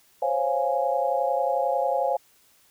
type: chord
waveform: sine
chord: Db major seventh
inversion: third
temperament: equal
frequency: 523.3 / 554.4 / 698.5 / 830.6 Hz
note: C5 / Db5 / F5 / Ab5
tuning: 0 / 0 / 0 / 0 cents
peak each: -27 dBFS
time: 0.22-2.17 s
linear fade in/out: 5 ms
effects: white hiss -60 dBFS RMS until 2.7 s